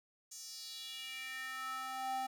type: tone with high-pass filter sweep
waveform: square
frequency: 261 Hz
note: C4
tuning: 4 cents flat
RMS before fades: -43 dBFS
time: 0.31-2.27 s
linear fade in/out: 10 ms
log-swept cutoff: 6600 to 660 Hz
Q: 3.6
effects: none